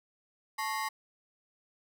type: ring-modulated tone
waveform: 30% pulse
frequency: 987.8 Hz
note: B5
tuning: in tune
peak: -26 dBFS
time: 0.58-0.89 s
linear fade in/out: 10 ms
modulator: 113 Hz
effects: none